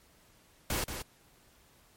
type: noise with echo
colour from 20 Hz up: pink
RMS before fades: -32 dBFS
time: 0.7-0.84 s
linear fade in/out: 2 ms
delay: 180 ms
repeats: 1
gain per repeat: -7 dB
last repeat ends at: 1.02 s
effects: pink hiss -63 dBFS RMS until 1.96 s + MP3 64 kbps